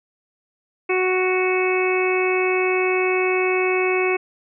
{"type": "harmonic tone", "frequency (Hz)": 370, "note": "F#4", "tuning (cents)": 0, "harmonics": [1, 2, 3, 4, 5, 6, 7], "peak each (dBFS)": [-19, -28, -29, -34, -35, -25, -26], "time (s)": [0.89, 4.17], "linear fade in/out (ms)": 10, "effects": []}